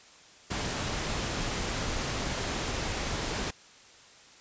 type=noise; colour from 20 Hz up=pink; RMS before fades=-32 dBFS; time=0.5-3.51 s; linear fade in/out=10 ms; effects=white hiss -54 dBFS RMS until 4.4 s + resampled to 16000 Hz